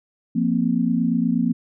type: chord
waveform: sine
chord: F suspended fourth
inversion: none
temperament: equal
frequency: 174.61 / 233.1 / 261.6 Hz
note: F3 / Bb3 / C4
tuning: 0 / 0 / 0 cents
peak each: -23 / -20 / -23 dBFS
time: 0.35-1.53 s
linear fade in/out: 10 ms
effects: none